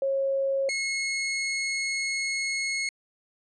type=tone pair in turn; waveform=sine / sawtooth; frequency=544 / 2172 Hz; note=C#5 / C#7; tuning=-33 / -36 cents; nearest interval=2 octaves; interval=2397 cents; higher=second; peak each=-23 dBFS; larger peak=neither; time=0.02-0.69 / 0.69-2.89 s; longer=second; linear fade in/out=2 ms; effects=resampled to 22050 Hz